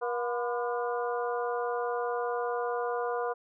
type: harmonic tone with a mistuned harmonic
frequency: 240 Hz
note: B3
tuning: 49 cents flat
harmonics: 2 / 3 / 4 / 5 / 6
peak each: -31 / -35 / -37 / -39 / -41 dBFS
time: 0.01-3.34 s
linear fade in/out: 20 ms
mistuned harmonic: 4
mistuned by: +79 cents
effects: none